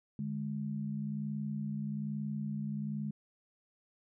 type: tone pair together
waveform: sine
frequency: 147.64 / 208.8 Hz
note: D3 / G#3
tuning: +9 / +10 cents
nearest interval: tritone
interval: 601 cents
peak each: -38 / -36 dBFS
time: 0.19-3.11 s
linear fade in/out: 2 ms
effects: none